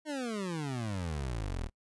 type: exponential sweep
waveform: 25% pulse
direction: down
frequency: 314.6 to 36.71 Hz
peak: -30 dBFS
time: 0.05-1.7 s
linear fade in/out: 50 ms
effects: noise-tail reverb RT60 0.1 s tail -25 dB re dry + resampled to 24000 Hz